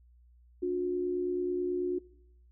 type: tone pair together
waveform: sine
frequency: 290.8 / 360 Hz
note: D4 / F#4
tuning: -17 / -47 cents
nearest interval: major third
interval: 370 cents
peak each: -36 / -29 dBFS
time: 0.62-1.99 s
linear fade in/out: 10 ms
effects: noise-tail reverb RT60 0.8 s tail -23 dB re dry + added 60 Hz sine -57 dBFS peak until 2.51 s